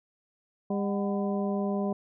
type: harmonic tone with a mistuned harmonic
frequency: 200.9 Hz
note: G3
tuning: 43 cents sharp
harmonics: 1 / 2 / 3 / 4 / 5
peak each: -28 / -33 / -35 / -38 / -42 dBFS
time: 0.7-1.93 s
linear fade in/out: 5 ms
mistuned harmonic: 4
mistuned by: -120 cents
effects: none